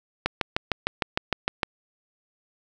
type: click train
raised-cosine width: 0.3 ms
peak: -6 dBFS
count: 10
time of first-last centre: 0.26-1.632 s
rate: 6.56 Hz
effects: none